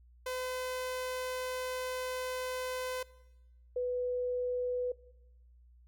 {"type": "tone pair in turn", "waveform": ["sawtooth", "sine"], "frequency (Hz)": [509, 495.7], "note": ["C5", "B4"], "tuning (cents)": [-48, 6], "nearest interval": "unison", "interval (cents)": 46, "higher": "first", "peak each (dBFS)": [-31, -30], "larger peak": "second", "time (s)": [[0.26, 3.03], [3.76, 4.92]], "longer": "first", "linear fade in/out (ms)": 5, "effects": ["noise-tail reverb RT60 1.0 s tail -20 dB re dry", "added 60 Hz sine -57 dBFS peak until 5.87 s"]}